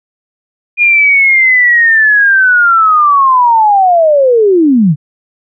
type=linear sweep; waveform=sine; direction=down; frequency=2440 to 136 Hz; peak=-4 dBFS; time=0.77-4.96 s; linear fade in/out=50 ms; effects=none